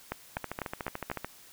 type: two click trains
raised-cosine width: 0.5 ms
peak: -17 / -19 dBFS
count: 5 / 13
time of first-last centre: 0.12-1.115 / 0.37-1.246 s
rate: 4.02 / 13.7 Hz
effects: white hiss -54 dBFS RMS until 1.52 s